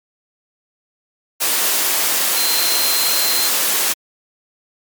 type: tone in noise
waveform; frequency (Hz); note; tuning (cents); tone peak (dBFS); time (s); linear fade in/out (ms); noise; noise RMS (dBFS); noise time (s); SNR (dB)
sine; 4132; C8; -22; -20; 2.36-3.49; 20; white; -17; 1.4-3.94; -6
effects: high-pass 300 Hz 12 dB/octave + MP3 96 kbps